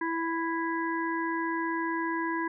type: harmonic tone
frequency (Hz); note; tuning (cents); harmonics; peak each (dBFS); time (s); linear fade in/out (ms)
330.5; E4; +5; 1 / 3 / 5 / 6; -31 / -32 / -35 / -40; 0.01-2.48; 5
effects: none